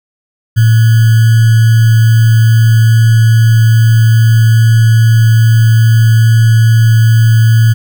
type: tone with sample-and-hold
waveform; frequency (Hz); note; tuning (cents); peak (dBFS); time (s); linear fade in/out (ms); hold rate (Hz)
sine; 112.8; A2; +44; -3; 0.56-7.74; 20; 1575
effects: none